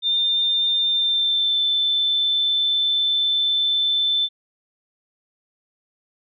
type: tone with pitch glide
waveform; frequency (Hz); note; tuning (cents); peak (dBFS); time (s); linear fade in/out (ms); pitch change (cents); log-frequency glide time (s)
sine; 3604 to 3532; A7 to A7; +41 to +6; -17; 0.02-4.29; 50; -35; 0.86-1.62
effects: none